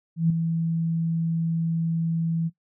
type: tone with ADSR envelope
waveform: sine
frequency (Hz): 164.81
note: E3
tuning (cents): 0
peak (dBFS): -15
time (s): 0.16-2.5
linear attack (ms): 140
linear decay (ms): 4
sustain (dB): -7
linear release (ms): 33
effects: noise-tail reverb RT60 0.1 s tail -17 dB re dry